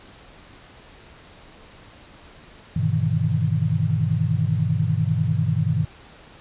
sine tone cluster, 100.9 / 122.9 / 151.8 / 162 Hz, G#2 / B2 / D#3 / E3, -49 / -8 / -42 / -30 cents, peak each -24 dBFS, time 2.76-5.85 s, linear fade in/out 5 ms, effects pink hiss -47 dBFS RMS until 6.4 s + resampled to 8000 Hz

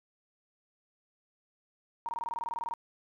sine tone bursts, 933 Hz, A#5, 1 cent sharp, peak -32 dBFS, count 14, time 2.06-2.738 s, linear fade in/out 0 ms, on 28 ms, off 22 ms, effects none

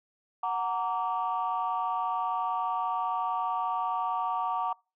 sine chord, Gb augmented, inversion none, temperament just, 740 / 925 / 1156.2 Hz, Gb5 / Bb5 / D6, 0 / -14 / -27 cents, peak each -31 dBFS, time 0.43-4.73 s, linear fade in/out 5 ms, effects noise-tail reverb RT60 0.3 s tail -26 dB re dry + tanh soft clip ceiling -20 dBFS

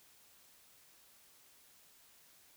silence, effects white hiss -64 dBFS RMS until 2.56 s

